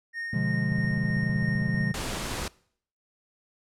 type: tone with tremolo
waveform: triangle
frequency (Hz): 1847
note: A#6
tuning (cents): -16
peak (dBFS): -29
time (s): 0.13-1.95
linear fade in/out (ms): 50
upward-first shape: sine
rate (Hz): 3.1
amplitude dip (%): 30
type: chord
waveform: triangle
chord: B diminished seventh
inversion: none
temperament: equal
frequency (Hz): 123.47 / 146.83 / 174.61 / 207.7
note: B2 / D3 / F3 / Ab3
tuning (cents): 0 / 0 / 0 / 0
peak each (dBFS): -28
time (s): 0.33-1.92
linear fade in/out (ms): 5
type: click train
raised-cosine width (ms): 5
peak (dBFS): -25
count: 18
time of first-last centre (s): 0.72-1.81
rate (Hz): 15.6
type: noise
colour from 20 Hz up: pink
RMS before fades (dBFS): -32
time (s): 1.94-2.48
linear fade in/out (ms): 2
effects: noise-tail reverb RT60 0.6 s tail -23 dB re dry + low-pass 10000 Hz 12 dB/octave